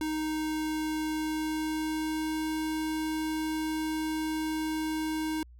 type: tone with pitch glide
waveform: square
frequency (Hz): 311.1 to 313.4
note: D#4 to D#4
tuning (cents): 0 to +13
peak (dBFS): -30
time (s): 0.01-5.43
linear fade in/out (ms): 2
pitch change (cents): +13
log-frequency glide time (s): 1.12-2.48
effects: added 60 Hz sine -49 dBFS peak until 5.59 s